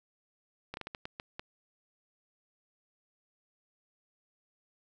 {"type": "slowing click train", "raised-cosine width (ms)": 0.3, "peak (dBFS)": -23, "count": 8, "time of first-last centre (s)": [0.74, 1.395], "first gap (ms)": 31, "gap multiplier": 1.36, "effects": []}